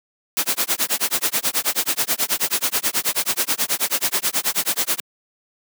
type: noise with tremolo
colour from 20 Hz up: white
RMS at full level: -18 dBFS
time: 0.37-5 s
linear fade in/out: 0 ms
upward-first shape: sine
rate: 9.3 Hz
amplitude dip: 100%
effects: high-pass 200 Hz 12 dB/octave